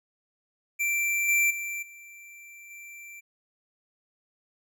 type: tone with level steps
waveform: square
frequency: 2349 Hz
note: D7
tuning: in tune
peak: -25 / -21 / -32 / -46 / -43 dBFS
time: 0.79-3.21 s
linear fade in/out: 20 ms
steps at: 1.28 / 1.5 / 1.82 / 2.7 s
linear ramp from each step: 10 ms
effects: none